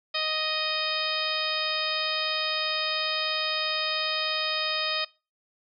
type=harmonic tone; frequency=623 Hz; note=D#5; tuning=2 cents sharp; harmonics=1 / 2 / 3 / 4 / 5 / 6 / 7 / 8; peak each=-35 / -34 / -36 / -33 / -34 / -32 / -36 / -32 dBFS; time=0.14-5.05 s; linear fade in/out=10 ms; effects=noise-tail reverb RT60 0.3 s tail -23 dB re dry